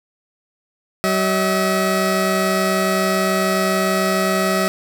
20% pulse tone pair together, 190 / 641.5 Hz, F#3 / E5, +46 / -47 cents, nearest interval octave + major sixth, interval 2107 cents, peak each -14 dBFS, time 1.04-4.68 s, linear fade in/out 0 ms, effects none

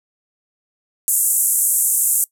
white band-pass noise, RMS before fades -17 dBFS, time 1.08-2.24 s, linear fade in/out 0 ms, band 7400 to 13000 Hz, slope 48 dB/octave, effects noise-tail reverb RT60 0.1 s tail -21 dB re dry

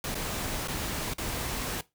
pink noise with dropouts, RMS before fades -33 dBFS, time 0.04-1.81 s, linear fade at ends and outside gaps 2 ms, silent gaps 0.145-0.152 / 0.675-0.682 / 1.137-1.182 s, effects noise-tail reverb RT60 0.2 s tail -18 dB re dry

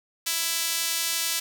sawtooth tone with high-pass filter, 331.4 Hz, E4, 9 cents sharp, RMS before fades -27 dBFS, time 0.26-1.4 s, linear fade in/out 10 ms, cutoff 3700 Hz, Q 0.63, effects none

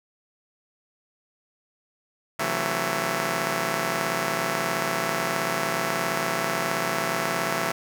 5% pulse chord, F# half-diminished seventh, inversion second, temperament just, 133.2 / 166.5 / 185 / 222 Hz, C3 / E3 / F#3 / A3, +31 / +18 / 0 / +16 cents, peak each -21 / -19 / -20 / -20 dBFS, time 2.39-7.72 s, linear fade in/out 5 ms, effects none

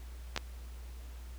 clicks, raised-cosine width 0.2 ms, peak -15 dBFS, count 2, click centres 0.363 / 0.376 s, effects added 60 Hz sine -43 dBFS peak until 1.38 s + pink hiss -58 dBFS RMS until 1.38 s

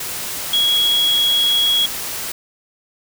sine tone in noise, 3322 Hz, G#7, in tune, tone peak -13 dBFS, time 0.53-1.86 s, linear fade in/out 5 ms, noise white, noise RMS -26 dBFS, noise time 0-2.32 s, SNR +10 dB, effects none

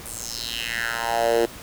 10% pulse tone with high-pass filter sweep, 116.54 Hz, A#2, in tune, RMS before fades -25 dBFS, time 0.05-1.46 s, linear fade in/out 10 ms, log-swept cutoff 10000 to 370 Hz, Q 3.5, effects pink hiss -40 dBFS RMS until 1.62 s

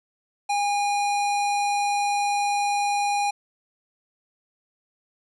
square tone, 815 Hz, G#5, 33 cents flat, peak -22 dBFS, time 0.49-3.31 s, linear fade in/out 10 ms, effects resampled to 24000 Hz + 10-bit

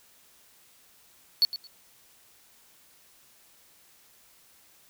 triangle tone with echo, 4435 Hz, C#8, in tune, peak -16 dBFS, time 1.42-1.45 s, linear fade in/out 0 ms, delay 110 ms, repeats 2, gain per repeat -14 dB, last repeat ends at 1.67 s, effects white hiss -59 dBFS RMS until 4.89 s

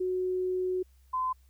sine tone pair in turn, 368.2 / 1025.3 Hz, F#4 / C6, -8 / -35 cents, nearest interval octave + tritone, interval 1773 cents, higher second, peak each -27 dBFS, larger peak neither, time 0-0.83 / 1.13-1.33 s, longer first, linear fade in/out 10 ms, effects added 65 Hz sine -57 dBFS peak until 1.49 s + white hiss -71 dBFS RMS until 1.49 s

